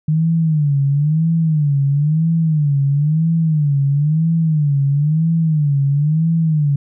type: tone with vibrato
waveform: sine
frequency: 151.5 Hz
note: D#3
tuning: 46 cents flat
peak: -12 dBFS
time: 0.08-6.76 s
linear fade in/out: 5 ms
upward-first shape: sine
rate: 1 Hz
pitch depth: 150 cents each way
effects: none